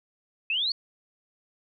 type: exponential sweep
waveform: sine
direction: up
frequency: 2530 to 4541 Hz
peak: -24 dBFS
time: 0.5-0.72 s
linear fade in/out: 2 ms
effects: none